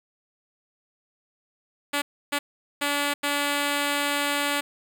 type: tone bursts at uneven times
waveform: 5% pulse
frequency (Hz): 287.5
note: D4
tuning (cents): -37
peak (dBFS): -12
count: 4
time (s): 1.93-2.02 / 2.32-2.39 / 2.81-3.14 / 3.23-4.61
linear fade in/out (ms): 10
effects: none